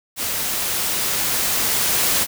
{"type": "noise with level ramp", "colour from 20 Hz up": "white", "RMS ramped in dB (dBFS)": [-24, -18], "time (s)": [0.16, 2.27], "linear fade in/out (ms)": 50, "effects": []}